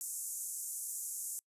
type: band-pass noise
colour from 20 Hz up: pink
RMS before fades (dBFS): -41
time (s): 0.01-1.39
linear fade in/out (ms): 0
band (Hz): 6700 to 13000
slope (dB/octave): 48
effects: noise-tail reverb RT60 0.1 s tail -26 dB re dry + resampled to 32000 Hz